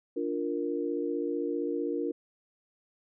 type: chord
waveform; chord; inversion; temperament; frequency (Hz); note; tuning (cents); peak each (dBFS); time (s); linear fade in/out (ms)
sine; Bb major; first; equal; 293.7 / 349.2 / 466.2; D4 / F4 / Bb4; 0 / 0 / 0; -33; 0.16-2.12; 10
effects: none